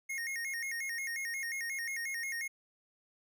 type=tone with vibrato; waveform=square; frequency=2000 Hz; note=B6; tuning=21 cents sharp; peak=-36 dBFS; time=0.09-2.48 s; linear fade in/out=10 ms; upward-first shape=square; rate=5.6 Hz; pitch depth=130 cents each way; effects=none